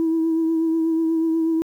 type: tone with vibrato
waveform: sine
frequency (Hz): 325.3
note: E4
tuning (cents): -23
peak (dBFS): -16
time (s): 0-1.62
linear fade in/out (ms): 0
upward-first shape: triangle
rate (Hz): 8.2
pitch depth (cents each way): 29
effects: tanh soft clip ceiling -14 dBFS + 9-bit